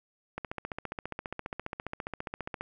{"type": "click train", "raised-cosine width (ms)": 0.5, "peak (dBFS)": -20, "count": 34, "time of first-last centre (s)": [0.38, 2.61], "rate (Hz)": 14.8, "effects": []}